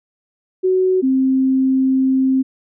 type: tone pair in turn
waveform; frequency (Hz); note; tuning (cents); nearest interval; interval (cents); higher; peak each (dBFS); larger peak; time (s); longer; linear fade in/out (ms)
sine; 372.5 / 263.5; F#4 / C4; +12 / +12; tritone; 600; first; -12 / -12; neither; 0.63-1.02 / 1.02-2.43; second; 20
effects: none